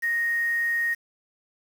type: tone with quantisation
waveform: sine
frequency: 1864.7 Hz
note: A#6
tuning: in tune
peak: -22 dBFS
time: 0.02-0.95 s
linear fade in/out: 20 ms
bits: 7
effects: none